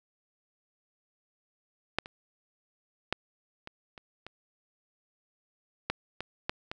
clicks, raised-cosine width 0.3 ms, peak -10 / -26 / -11 / -25 / -29 / -26 / -12 / -19 / -13 / -20 dBFS, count 10, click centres 1.986 / 2.059 / 3.126 / 3.674 / 3.978 / 4.266 / 5.9 / 6.206 / 6.495 / 6.715 s, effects none

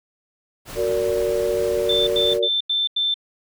pink noise, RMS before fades -35 dBFS, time 0.65-2.4 s, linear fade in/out 50 ms
sine chord, Gb augmented, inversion none, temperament just, 370 / 462.5 / 578.1 Hz, Gb4 / Bb4 / D5, 0 / -14 / -27 cents, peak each -24 / -22 / -23 dBFS, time 0.75-2.49 s, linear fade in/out 50 ms
sine tone bursts, 3550 Hz, A7, 15 cents sharp, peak -18 dBFS, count 5, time 1.89-3.142 s, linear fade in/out 5 ms, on 180 ms, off 88 ms
effects none

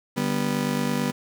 35% pulse chord, G major, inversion second, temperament just, 147 / 196 / 245 Hz, D3 / G3 / B3, +2 / 0 / -14 cents, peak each -28 / -26 / -24 dBFS, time 0.16-1.12 s, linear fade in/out 20 ms, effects 8-bit

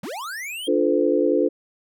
square linear sweep, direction up, 146.83 to 3281 Hz, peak -30 dBFS, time 0.03-0.68 s, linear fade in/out 5 ms
sine chord, D minor seventh, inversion none, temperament equal with one note detuned, 293.7 / 349.2 / 440 / 510.7 Hz, D4 / F4 / A4 / C5, 0 / 0 / 0 / -42 cents, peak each -22 dBFS, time 0.67-1.49 s, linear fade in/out 20 ms
effects none

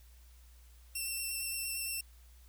5% pulse tone with vibrato, 2700 Hz, E7, 41 cents sharp, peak -27 dBFS, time 0.95-2.01 s, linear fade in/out 5 ms, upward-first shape sine, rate 8.7 Hz, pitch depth 15 cents each way, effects added 60 Hz sine -55 dBFS peak until 2.48 s + white hiss -66 dBFS RMS until 2.48 s

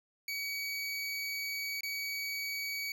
25% pulse tone with dropouts, 2265 Hz, C#7, 37 cents sharp, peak -31 dBFS, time 0.28-2.92 s, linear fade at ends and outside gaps 2 ms, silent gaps 1.808-1.832 s, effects none

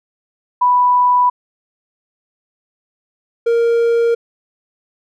sine / triangle tone pair in turn, 987.8 / 466.2 Hz, B5 / A#4, 0 / 0 cents, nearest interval octave + minor second, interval 1300 cents, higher first, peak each -9 dBFS, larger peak neither, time 0.61-1.3 / 3.46-4.15 s, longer neither, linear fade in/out 10 ms, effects none

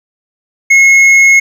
sine tone with hard clipping, 2170 Hz, C#7, 37 cents flat, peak -4 dBFS, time 0.7-1.4 s, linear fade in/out 10 ms, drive 5 dB, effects none

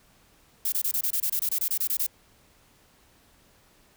violet noise bursts, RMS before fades -26 dBFS, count 15, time 0.65-2.066 s, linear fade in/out 5 ms, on 72 ms, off 24 ms, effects pink hiss -60 dBFS RMS until 3.96 s

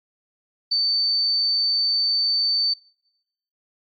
sine tone, 4553 Hz, C#8, 45 cents sharp, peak -18 dBFS, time 0.71-2.74 s, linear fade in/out 10 ms, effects noise-tail reverb RT60 0.9 s tail -26 dB re dry + AAC 64 kbps

